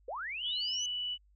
sine linear sweep, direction up, 443.6 to 6272 Hz, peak -36 dBFS, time 0.08-0.86 s, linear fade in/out 5 ms
sine tone, 2960 Hz, F#7, in tune, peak -33 dBFS, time 0.41-1.18 s, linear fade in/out 50 ms
effects added 50 Hz sine -62 dBFS peak until 1.35 s

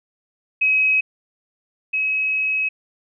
sine tone pair in turn, 2546 / 2557 Hz, D#7 / D#7, +39 / +47 cents, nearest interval unison, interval 8 cents, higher second, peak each -14 / -18 dBFS, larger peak first, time 0.61-1.01 / 1.93-2.69 s, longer second, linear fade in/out 10 ms, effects none

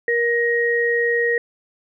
sine tone pair together, 471.5 / 1880.6 Hz, A#4 / A#6, +20 / +15 cents, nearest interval 2 octaves, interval 2395 cents, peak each -19 dBFS, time 0.08-1.38 s, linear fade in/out 2 ms, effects none

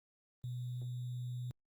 sine tone with sample-and-hold, 123.47 Hz, B2, in tune, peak -38 dBFS, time 0.44-1.51 s, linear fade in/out 0 ms, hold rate 3675 Hz, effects Opus 24 kbps

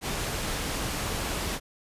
pink low-pass noise, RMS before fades -31 dBFS, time 0.01-1.6 s, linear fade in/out 50 ms, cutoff 12000 Hz, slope 12 dB/octave, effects resampled to 32000 Hz

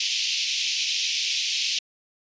pink band-pass noise, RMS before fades -26 dBFS, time 0-1.79 s, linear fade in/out 5 ms, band 2500 to 6200 Hz, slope 48 dB/octave, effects resampled to 16000 Hz

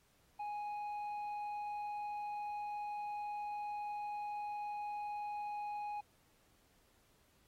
triangle tone with tanh clipping, 830.6 Hz, G#5, in tune, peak -40 dBFS, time 0.39-6.01 s, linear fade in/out 10 ms, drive 9 dB, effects pink hiss -72 dBFS RMS until 7.47 s + AAC 48 kbps

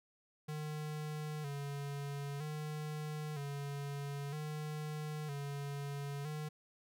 square tone with vibrato, 146.83 Hz, D3, in tune, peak -40 dBFS, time 0.48-6.49 s, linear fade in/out 10 ms, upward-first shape square, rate 0.52 Hz, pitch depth 62 cents each way, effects none

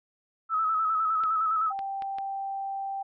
sine tone with vibrato, 1293 Hz, E6, 34 cents flat, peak -23 dBFS, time 0.49-1.73 s, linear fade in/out 50 ms, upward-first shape square, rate 9.8 Hz, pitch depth 36 cents each way
clicks, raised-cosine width 0.3 ms, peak -26 dBFS, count 4, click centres 1.237 / 1.791 / 2.022 / 2.185 s
sine tone, 784 Hz, G5, in tune, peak -30 dBFS, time 1.7-3.03 s, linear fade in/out 10 ms
effects none

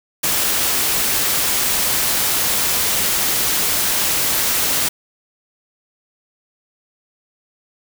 white noise, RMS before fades -18 dBFS, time 0.23-4.89 s, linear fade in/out 10 ms, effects none

